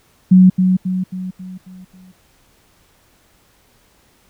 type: tone with echo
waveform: sine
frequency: 185 Hz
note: F#3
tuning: in tune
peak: -4 dBFS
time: 0.31-0.5 s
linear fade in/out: 10 ms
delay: 270 ms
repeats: 6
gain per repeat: -6 dB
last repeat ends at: 2.12 s
effects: pink hiss -55 dBFS RMS until 4.29 s